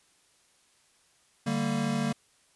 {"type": "chord", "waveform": "square", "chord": "G minor", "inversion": "second", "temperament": "equal with one note detuned", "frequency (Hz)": [146.83, 196, 230], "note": ["D3", "G3", "Bb3"], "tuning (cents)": [0, 0, -23], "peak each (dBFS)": [-33, -33, -30], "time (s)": [1.46, 2.13], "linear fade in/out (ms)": 10, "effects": ["white hiss -65 dBFS RMS until 2.55 s", "resampled to 24000 Hz"]}